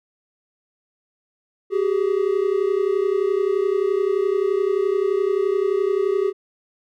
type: tone pair together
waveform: triangle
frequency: 380.8 / 412.4 Hz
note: F#4 / G#4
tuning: +50 / -12 cents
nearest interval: minor second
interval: 138 cents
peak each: -18 / -19 dBFS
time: 1.7-6.33 s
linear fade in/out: 50 ms
effects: none